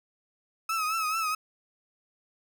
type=tone with vibrato; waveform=35% pulse; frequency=1289 Hz; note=E6; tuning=39 cents flat; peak=-25 dBFS; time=0.69-1.35 s; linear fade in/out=5 ms; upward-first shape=triangle; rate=4.6 Hz; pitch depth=78 cents each way; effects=none